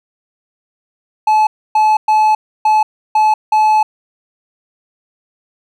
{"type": "tone bursts at uneven times", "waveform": "triangle", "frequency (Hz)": 861, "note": "A5", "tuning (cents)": -38, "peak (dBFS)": -6, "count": 6, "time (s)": [[1.27, 1.47], [1.75, 1.97], [2.08, 2.35], [2.65, 2.83], [3.15, 3.34], [3.52, 3.83]], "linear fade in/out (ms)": 5, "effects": []}